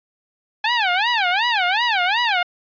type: tone with vibrato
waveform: 15% pulse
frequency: 830.6 Hz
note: G#5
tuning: in tune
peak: -10 dBFS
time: 0.64-2.43 s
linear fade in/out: 5 ms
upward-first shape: sine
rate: 2.7 Hz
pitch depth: 280 cents each way
effects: resampled to 11025 Hz